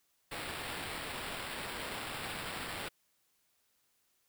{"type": "noise with sample-and-hold", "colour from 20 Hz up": "blue", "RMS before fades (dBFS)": -41, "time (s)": [0.31, 2.89], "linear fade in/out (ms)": 10, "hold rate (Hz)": 6300, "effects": ["white hiss -75 dBFS RMS until 4.28 s"]}